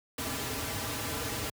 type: noise with comb filter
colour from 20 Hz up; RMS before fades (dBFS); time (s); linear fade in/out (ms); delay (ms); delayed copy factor
pink; -34; 0.18-1.5; 5; 5.5; -0.85
effects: high-pass 80 Hz 12 dB/octave